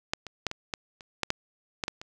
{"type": "clicks", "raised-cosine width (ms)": 0.2, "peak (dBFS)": [-9, -22, -10, -17, -13, -28, -9, -8, -12, -13, -23], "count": 11, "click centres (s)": [0.135, 0.267, 0.467, 0.514, 0.738, 1.008, 1.233, 1.304, 1.838, 1.881, 2.015], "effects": []}